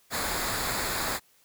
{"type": "noise with comb filter", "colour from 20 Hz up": "pink", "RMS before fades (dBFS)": -30, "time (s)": [0.1, 1.2], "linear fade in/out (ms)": 50, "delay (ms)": 0.34, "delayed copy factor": -0.6, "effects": ["white hiss -63 dBFS RMS until 1.44 s"]}